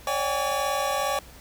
square tone cluster, 550 / 592 / 758 / 815 / 1138 Hz, C#5 / D5 / F#5 / G#5 / C#6, -14 / +14 / +42 / -33 / +45 cents, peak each -31 / -32 / -34 / -31 / -30 dBFS, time 0.07-1.19 s, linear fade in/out 2 ms, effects added 60 Hz sine -49 dBFS peak until 1.4 s + pink hiss -49 dBFS RMS until 1.4 s

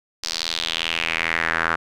sawtooth tone with band-pass filter sweep, 82.41 Hz, E2, in tune, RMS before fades -24 dBFS, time 0.23-1.76 s, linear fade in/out 10 ms, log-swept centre 5100 to 1400 Hz, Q 3.3, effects none

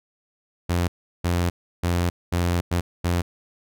sawtooth tone bursts at uneven times, 87.31 Hz, F2, in tune, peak -16 dBFS, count 6, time 0.69-0.88 / 1.24-1.5 / 1.83-2.1 / 2.32-2.61 / 2.71-2.81 / 3.04-3.22 s, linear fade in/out 10 ms, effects none

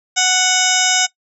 harmonic tone, 740 Hz, F#5, in tune, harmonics 1 / 2 / 3 / 4 / 5 / 7 / 8 / 9 / 10, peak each -21 / -21 / -21 / -21 / -21 / -21 / -21 / -21 / -21 dBFS, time 0.16-1.07 s, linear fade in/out 20 ms, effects noise-tail reverb RT60 0.1 s tail -20 dB re dry

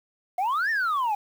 sine exponential two-way sweep, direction up then down, 698.5 to 1859 to 801 Hz, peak -20 dBFS, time 0.38-1.15 s, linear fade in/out 5 ms, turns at 0.7 s, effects tanh soft clip ceiling -21 dBFS + 8-bit

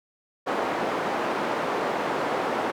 white band-pass noise, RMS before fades -27 dBFS, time 0.46-2.72 s, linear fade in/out 20 ms, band 270 to 940 Hz, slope 12 dB/octave, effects none

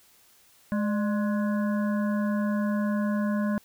harmonic tone with a mistuned harmonic, 210 Hz, G#3, 19 cents sharp, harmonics 1 / 3 / 5 / 7 / 8, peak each -24 / -34 / -38 / -41 / -42 dBFS, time 0.72-3.58 s, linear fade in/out 0 ms, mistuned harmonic 3, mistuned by -83 cents, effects white hiss -59 dBFS RMS until 3.64 s

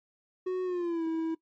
triangle tone with pitch glide, 368.8 to 324.8 Hz, F#4 to E4, -6 to -26 cents, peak -26 dBFS, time 0.46-1.35 s, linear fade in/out 10 ms, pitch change -220 cents, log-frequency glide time 0.64-1.05 s, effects noise-tail reverb RT60 0.1 s tail -19 dB re dry + MP3 32 kbps

